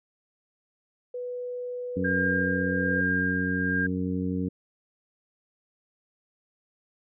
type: tone with pitch glide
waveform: sine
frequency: 493.5 to 497.8 Hz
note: B4 to B4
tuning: -1 to +14 cents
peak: -31 dBFS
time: 1.14-3.01 s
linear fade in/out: 5 ms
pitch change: +15 cents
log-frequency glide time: 2.39-2.78 s
type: harmonic tone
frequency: 92 Hz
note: F#2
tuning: 9 cents flat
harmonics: 1 / 2 / 3 / 4 / 5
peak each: -34 / -29 / -30 / -41 / -37 dBFS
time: 1.96-4.49 s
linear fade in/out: 10 ms
type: tone with tremolo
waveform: sine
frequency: 1606 Hz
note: G6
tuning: 41 cents sharp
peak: -24 dBFS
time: 2.04-3.87 s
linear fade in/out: 10 ms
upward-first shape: sine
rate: 1.2 Hz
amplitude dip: 45%
effects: none